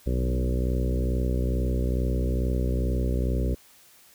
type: harmonic tone with a mistuned harmonic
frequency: 62.3 Hz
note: B1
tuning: 16 cents sharp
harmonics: 1 / 2 / 3 / 4 / 5 / 6 / 7 / 8 / 9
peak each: -24 / -31 / -34 / -34 / -38 / -36 / -38 / -39 / -40 dBFS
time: 0.06-3.55 s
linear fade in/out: 10 ms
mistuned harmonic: 2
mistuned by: +22 cents
effects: white hiss -55 dBFS RMS until 4.14 s